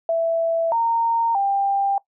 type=tone with pitch steps; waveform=sine; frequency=662 / 922 / 793 Hz; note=E5 / A#5 / G5; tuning=+7 / -19 / +20 cents; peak=-17 dBFS; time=0.09-1.98 s; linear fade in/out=2 ms; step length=630 ms; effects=noise-tail reverb RT60 0.1 s tail -20 dB re dry